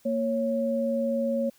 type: tone pair together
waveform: sine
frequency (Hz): 232 / 552.4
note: A#3 / C#5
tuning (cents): -8 / -6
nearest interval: octave + minor third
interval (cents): 1502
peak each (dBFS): -27 / -26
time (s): 0.05-1.5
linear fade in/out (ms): 10
effects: white hiss -61 dBFS RMS until 1.58 s